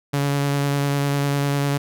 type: tone with vibrato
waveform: sawtooth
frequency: 141.6 Hz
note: C#3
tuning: 37 cents sharp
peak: -15 dBFS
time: 0.13-1.78 s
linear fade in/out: 10 ms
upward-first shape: sine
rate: 10 Hz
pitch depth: 14 cents each way
effects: none